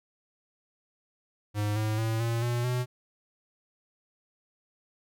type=tone with pitch steps; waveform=square; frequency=104.4 / 108.14 / 112.02 / 116.04 / 120.2 / 124.51 Hz; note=G#2 / A2 / A2 / A#2 / B2 / B2; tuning=+10 / -30 / +32 / -7 / -46 / +15 cents; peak=-27 dBFS; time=1.54-2.86 s; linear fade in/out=50 ms; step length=220 ms; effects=none